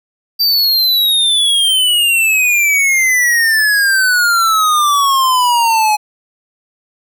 square exponential sweep, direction down, 4699 to 838 Hz, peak -10 dBFS, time 0.39-5.97 s, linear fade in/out 20 ms, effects none

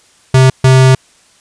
square tone bursts at uneven times, 130.81 Hz, C3, in tune, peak -4 dBFS, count 2, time 0.34-0.5 / 0.64-0.95 s, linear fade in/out 5 ms, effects white hiss -48 dBFS RMS until 1.4 s + resampled to 22050 Hz

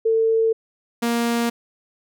sine / sawtooth tone pair in turn, 448.6 / 234.8 Hz, A4 / A#3, +34 / +13 cents, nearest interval major seventh, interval 1121 cents, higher first, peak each -15 dBFS, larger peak neither, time 0.05-0.53 / 1.02-1.5 s, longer neither, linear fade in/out 10 ms, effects none

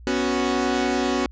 sawtooth chord, B suspended second, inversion none, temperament equal, 246.9 / 277.2 / 370 Hz, B3 / C#4 / F#4, 0 / 0 / 0 cents, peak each -21 dBFS, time 0.07-1.26 s, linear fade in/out 0 ms, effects added 60 Hz sine -40 dBFS peak until 1.31 s + resampled to 16000 Hz

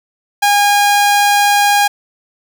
sawtooth tone, 816 Hz, G#5, 31 cents flat, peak -5 dBFS, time 0.42-1.88 s, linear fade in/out 10 ms, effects none

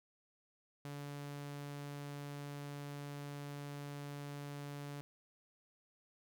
sawtooth tone, 143.6 Hz, D3, 39 cents flat, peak -40 dBFS, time 0.85-5.01 s, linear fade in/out 0 ms, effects none

